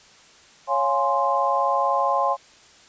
sine chord, Db major seventh, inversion none, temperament equal, 554.4 / 698.5 / 830.6 / 1046.5 Hz, Db5 / F5 / Ab5 / C6, 0 / 0 / 0 / 0 cents, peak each -25 / -26 / -24 / -22 dBFS, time 0.67-2.37 s, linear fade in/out 50 ms, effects white hiss -51 dBFS RMS until 2.88 s + resampled to 16000 Hz

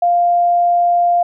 sine tone, 698.5 Hz, F5, in tune, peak -10 dBFS, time 0.02-1.23 s, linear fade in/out 5 ms, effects none

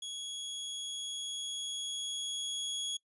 sawtooth tone with level ramp, 3339 Hz, G#7, 9 cents sharp, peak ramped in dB -36 to -31 dBFS, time 0.02-2.97 s, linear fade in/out 5 ms, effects noise-tail reverb RT60 0.1 s tail -22 dB re dry + resampled to 24000 Hz

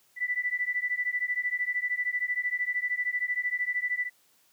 sine beating tone pair, 1972 / 1985 Hz, B6 / B6, -3 / +8 cents, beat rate 13 Hz, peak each -30 dBFS, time 0.16-4.1 s, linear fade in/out 50 ms, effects white hiss -65 dBFS RMS until 4.52 s + high-pass 100 Hz 12 dB/octave

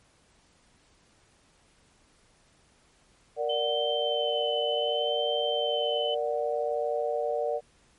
sine chord, Bb augmented, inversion none, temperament equal, 466.2 / 587.3 / 740 Hz, Bb4 / D5 / F#5, 0 / 0 / 0 cents, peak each -30 / -29 / -33 dBFS, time 3.36-7.61 s, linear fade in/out 50 ms
sine tone with vibrato, 3070 Hz, G7, 37 cents flat, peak -30 dBFS, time 3.49-6.15 s, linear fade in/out 10 ms, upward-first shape sine, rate 0.66 Hz, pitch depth 24 cents each way
effects pink hiss -63 dBFS RMS until 7.98 s + MP3 48 kbps

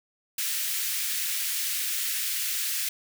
white high-pass noise, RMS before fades -29 dBFS, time 0.38-2.89 s, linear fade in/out 5 ms, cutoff 1700 Hz, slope 24 dB/octave, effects none

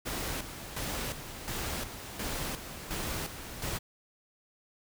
pink noise with tremolo, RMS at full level -35 dBFS, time 0.05-3.79 s, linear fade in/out 20 ms, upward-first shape square, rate 1.4 Hz, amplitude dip 60%, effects none

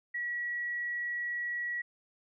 sine tone, 1926 Hz, B6, 44 cents flat, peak -32 dBFS, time 0.14-1.82 s, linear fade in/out 10 ms, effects none

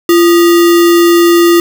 sine tone with sample-and-hold, 342.6 Hz, F4, 33 cents flat, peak -3 dBFS, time 0.09-1.6 s, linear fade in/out 2 ms, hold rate 1575 Hz, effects none

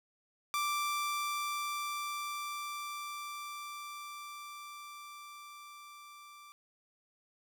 sawtooth tone with level ramp, 1174.7 Hz, D6, in tune, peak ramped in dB -27 to -48 dBFS, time 0.54-6.52 s, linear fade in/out 0 ms, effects none

